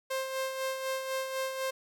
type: tone with tremolo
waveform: sawtooth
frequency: 528 Hz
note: C5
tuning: 16 cents sharp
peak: -26 dBFS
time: 0.1-1.71 s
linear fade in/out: 10 ms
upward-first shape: sine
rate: 4 Hz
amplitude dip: 50%
effects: none